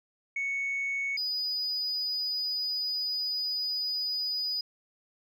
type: tone pair in turn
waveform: sine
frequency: 2217 / 4954 Hz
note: C#7 / D#8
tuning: 0 / -8 cents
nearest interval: octave + major second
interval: 1392 cents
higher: second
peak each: -27 dBFS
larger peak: neither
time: 0.36-1.17 / 1.17-4.61 s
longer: second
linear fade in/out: 5 ms
effects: tanh soft clip ceiling -26 dBFS